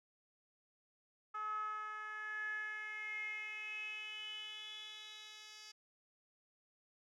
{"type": "tone with band-pass filter sweep", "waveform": "10% pulse", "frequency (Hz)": 427, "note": "G#4", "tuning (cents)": 48, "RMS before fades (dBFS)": -45, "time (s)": [1.34, 5.72], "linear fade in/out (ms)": 10, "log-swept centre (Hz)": [1200, 4600], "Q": 8.8, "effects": []}